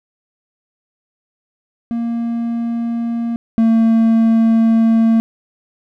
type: tone pair in turn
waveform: triangle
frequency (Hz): 233.1 / 226.1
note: A#3 / A3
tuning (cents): 0 / +47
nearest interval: minor second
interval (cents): 53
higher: first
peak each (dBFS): -15 / -7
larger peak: second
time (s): 1.91-3.36 / 3.58-5.2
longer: second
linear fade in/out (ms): 0
effects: none